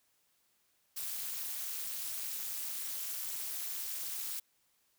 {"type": "noise with amplitude modulation", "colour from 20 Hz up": "blue", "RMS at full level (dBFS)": -35, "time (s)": [0.96, 4.4], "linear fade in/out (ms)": 10, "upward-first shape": "sine", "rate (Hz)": 298, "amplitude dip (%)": 100, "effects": ["white hiss -74 dBFS RMS until 4.98 s"]}